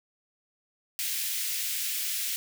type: high-pass noise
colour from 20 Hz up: white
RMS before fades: -31 dBFS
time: 0.99-2.36 s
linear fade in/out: 0 ms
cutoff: 2000 Hz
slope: 24 dB/octave
effects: none